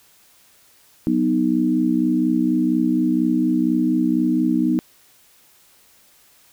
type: chord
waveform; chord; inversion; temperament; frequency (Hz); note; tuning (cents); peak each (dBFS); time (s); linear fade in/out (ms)
sine; B major; second; equal; 185 / 246.9 / 311.1; F#3 / B3 / D#4; 0 / 0 / 0; -24 / -19 / -19; 1.07-4.79; 0
effects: white hiss -54 dBFS RMS until 6.52 s